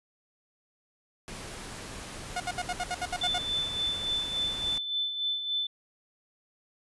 pink noise, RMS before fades -41 dBFS, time 1.28-4.78 s, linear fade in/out 0 ms
sawtooth tone bursts, 719 Hz, F#5, 50 cents flat, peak -25 dBFS, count 10, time 2.36-3.383 s, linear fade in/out 5 ms, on 42 ms, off 67 ms
sine tone with tremolo, 3520 Hz, A7, in tune, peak -26 dBFS, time 3.21-5.67 s, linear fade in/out 5 ms, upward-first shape sine, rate 3.5 Hz, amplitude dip 55%
effects resampled to 24000 Hz

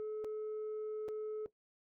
sine tone with dropouts, 429.8 Hz, A4, 41 cents flat, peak -35 dBFS, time 0-1.46 s, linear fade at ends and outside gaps 0 ms, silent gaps 0.242-0.246 / 1.082-1.087 s, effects noise-tail reverb RT60 0.1 s tail -17 dB re dry + tanh soft clip ceiling -37 dBFS

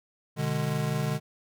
square chord, G# diminished, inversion first, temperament just, 124.59 / 149.51 / 207.7 Hz, B2 / D3 / G#3, +16 / +31 / 0 cents, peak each -33 / -29 / -35 dBFS, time 0.36-1.2 s, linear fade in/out 50 ms, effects none

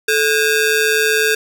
sawtooth ring-modulated tone, 1028 Hz, C6, 31 cents flat, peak -6 dBFS, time 0.08-1.35 s, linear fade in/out 5 ms, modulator 592 Hz, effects none

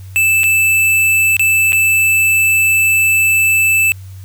square tone with dropouts, 2637 Hz, E7, in tune, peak -10 dBFS, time 0.16-3.92 s, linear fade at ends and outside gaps 0 ms, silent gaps 0.434-0.44 / 1.367-1.395 / 1.722-1.73 s, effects added 95 Hz sine -29 dBFS peak until 4.24 s + white hiss -47 dBFS RMS until 4.24 s

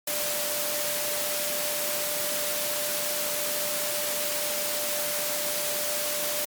sine tone in noise, 592 Hz, D5, 14 cents sharp, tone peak -34 dBFS, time 0.07-6.45 s, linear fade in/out 5 ms, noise white, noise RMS -29 dBFS, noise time 0.07-6.45 s, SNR -8 dB, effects high-pass 150 Hz 12 dB/octave + Opus 48 kbps

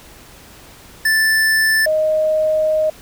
square / sine tone pair in turn, 1761 / 622.6 Hz, A6 / D#5, +1 / +1 cents, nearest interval octave + tritone, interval 1800 cents, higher first, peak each -13 dBFS, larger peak neither, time 1.05-1.86 / 1.86-2.9 s, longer second, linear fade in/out 5 ms, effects pink hiss -42 dBFS RMS until 3.01 s

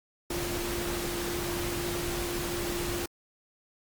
sine tone in noise, 348.4 Hz, F4, 4 cents flat, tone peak -34 dBFS, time 0.3-3.06 s, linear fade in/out 5 ms, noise pink, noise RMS -34 dBFS, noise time 0.3-3.06 s, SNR -3 dB, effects Opus 48 kbps

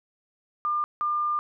sine tone pair in turn, 1200 / 1200 Hz, D6 / D6, +37 / +37 cents, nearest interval unison, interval 0 cents, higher neither, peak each -23 dBFS, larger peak neither, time 0.65-0.84 / 1.01-1.39 s, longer second, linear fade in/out 0 ms, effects none

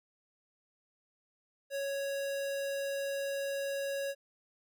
square tone, 554.4 Hz, C#5, in tune, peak -34 dBFS, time 1.7-4.15 s, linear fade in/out 50 ms, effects none

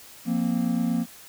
triangle chord, F suspended fourth, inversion none, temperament equal, 174.61 / 233.1 / 261.6 Hz, F3 / Bb3 / C4, 0 / 0 / 0 cents, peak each -26 / -22 / -27 dBFS, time 0.25-1.06 s, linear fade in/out 50 ms, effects white hiss -47 dBFS RMS until 1.28 s

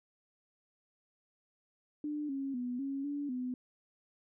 sine tone with pitch steps, 297.6 / 272.9 / 246.7 / 274.4 / 287.3 / 251.6 Hz, D4 / C#4 / B3 / C#4 / D4 / B3, +23 / -27 / -2 / -17 / -38 / +32 cents, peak -34 dBFS, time 2.04-3.54 s, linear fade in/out 2 ms, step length 250 ms, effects none

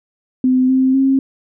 sine tone with pitch steps, 256.4 / 261.4 / 268.5 Hz, C4 / C4 / C4, -35 / -1 / +45 cents, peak -10 dBFS, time 0.44-1.19 s, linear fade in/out 2 ms, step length 250 ms, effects none

